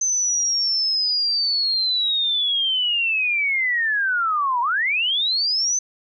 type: linear two-way sweep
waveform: sine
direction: down then up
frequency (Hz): 6190 to 932.3 to 6190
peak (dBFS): -18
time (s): 0.01-5.79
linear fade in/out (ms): 5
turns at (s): 4.61
effects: none